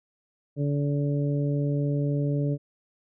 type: harmonic tone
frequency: 143.7 Hz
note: D3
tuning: 37 cents flat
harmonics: 1 / 2 / 3 / 4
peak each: -24 / -30 / -34 / -36 dBFS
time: 0.56-2.58 s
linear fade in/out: 50 ms
effects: none